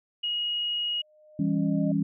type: tone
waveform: sine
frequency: 2887 Hz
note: F#7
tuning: 43 cents flat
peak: -26 dBFS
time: 0.23-1.02 s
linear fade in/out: 10 ms
type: tone with exponential growth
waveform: sine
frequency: 611 Hz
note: D#5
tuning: 32 cents flat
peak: -31 dBFS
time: 0.72-1.92 s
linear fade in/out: 5 ms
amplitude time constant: 260 ms
type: chord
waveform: sine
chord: C# diminished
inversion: first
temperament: just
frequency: 166.31 / 199.57 / 277.2 Hz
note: E3 / G3 / C#4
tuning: +16 / +31 / 0 cents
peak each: -27 dBFS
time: 1.39-2.03 s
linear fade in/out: 5 ms
effects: none